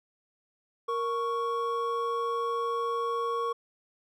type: tone pair together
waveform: triangle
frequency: 466.7 / 1110 Hz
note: A#4 / C#6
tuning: +2 / +2 cents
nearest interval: octave + minor third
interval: 1500 cents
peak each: -29 / -28 dBFS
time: 0.88-3.53 s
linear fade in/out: 10 ms
effects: none